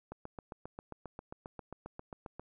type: click train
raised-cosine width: 1 ms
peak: -29 dBFS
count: 18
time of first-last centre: 0.12-2.396 s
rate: 7.47 Hz
effects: none